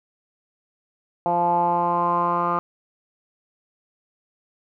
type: tone with low-pass filter sweep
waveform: 10% pulse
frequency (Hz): 173.5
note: F3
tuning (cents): -11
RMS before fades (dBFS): -21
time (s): 1.26-2.59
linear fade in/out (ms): 0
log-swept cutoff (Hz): 800 to 1200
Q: 6.8
effects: none